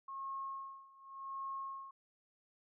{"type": "tone with tremolo", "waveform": "sine", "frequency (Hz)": 1084, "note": "C#6", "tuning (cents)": -39, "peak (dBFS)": -39, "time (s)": [0.08, 1.91], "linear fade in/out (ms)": 5, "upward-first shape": "sine", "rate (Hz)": 0.88, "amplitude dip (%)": 90, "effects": []}